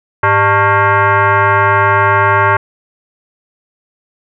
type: tone with frequency modulation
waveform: sine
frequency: 103.83 Hz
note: G#2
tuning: in tune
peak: -7 dBFS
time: 0.23-2.57 s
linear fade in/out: 5 ms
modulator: 500 Hz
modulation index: 3.2
effects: none